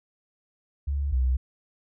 sine tone pair in turn, 70.6 / 63.81 Hz, C#2 / C2, +32 / -43 cents, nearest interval major second, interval 175 cents, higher first, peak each -24 / -20 dBFS, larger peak second, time 0.87-1.12 / 1.12-1.37 s, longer neither, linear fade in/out 10 ms, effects none

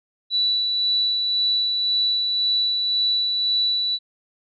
sine tone with tremolo, 3951 Hz, B7, in tune, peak -17 dBFS, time 0.3-3.99 s, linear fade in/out 50 ms, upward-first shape sine, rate 1.9 Hz, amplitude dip 30%, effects none

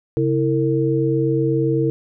sine tone cluster, 135.9 / 326.4 / 454.5 Hz, C#3 / E4 / A#4, -34 / -17 / -44 cents, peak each -20 dBFS, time 0.17-1.9 s, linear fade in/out 0 ms, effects none

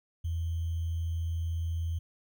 sine tone with sample-and-hold, 83.1 Hz, E2, 15 cents sharp, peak -29 dBFS, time 0.24-1.99 s, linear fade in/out 10 ms, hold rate 3150 Hz, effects none

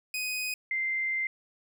sawtooth / sine tone pair in turn, 2500 / 2086 Hz, D#7 / C7, +8 / -6 cents, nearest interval minor third, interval 314 cents, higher first, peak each -27 dBFS, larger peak neither, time 0.14-0.54 / 0.71-1.27 s, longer second, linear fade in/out 2 ms, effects none

